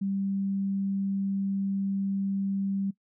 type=tone; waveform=sine; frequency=196 Hz; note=G3; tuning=in tune; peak=-26 dBFS; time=0.01-2.91 s; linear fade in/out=10 ms; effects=noise-tail reverb RT60 0.1 s tail -20 dB re dry